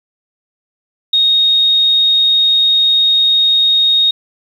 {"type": "tone", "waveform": "sine", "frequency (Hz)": 3729, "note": "A#7", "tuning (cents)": 0, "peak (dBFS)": -8, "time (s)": [1.13, 4.11], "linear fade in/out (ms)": 5, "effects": ["7-bit"]}